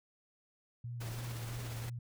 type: tone with vibrato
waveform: sine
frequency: 117.7 Hz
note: A#2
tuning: 17 cents sharp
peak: -39 dBFS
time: 0.84-1.99 s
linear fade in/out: 5 ms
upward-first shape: sine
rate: 3 Hz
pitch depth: 37 cents each way
type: noise with tremolo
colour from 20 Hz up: pink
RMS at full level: -46 dBFS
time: 1-1.9 s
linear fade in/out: 10 ms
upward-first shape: sine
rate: 17 Hz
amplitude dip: 25%
effects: none